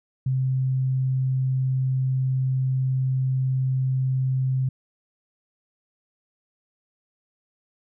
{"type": "tone", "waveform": "sine", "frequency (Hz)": 130.81, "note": "C3", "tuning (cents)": 0, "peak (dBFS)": -20, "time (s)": [0.26, 4.69], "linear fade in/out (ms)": 5, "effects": []}